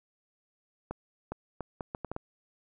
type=accelerating click train; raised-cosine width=1 ms; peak=-21 dBFS; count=8; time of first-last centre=0.91-2.164 s; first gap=410 ms; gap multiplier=0.7; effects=none

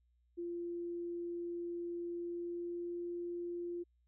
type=tone with pitch glide; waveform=sine; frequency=345.2 to 347.6 Hz; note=F4 to F4; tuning=-20 to -8 cents; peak=-38 dBFS; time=0.37-3.84 s; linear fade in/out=20 ms; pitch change=+12 cents; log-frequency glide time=2.13-3.03 s; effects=added 60 Hz sine -70 dBFS peak until 4.07 s

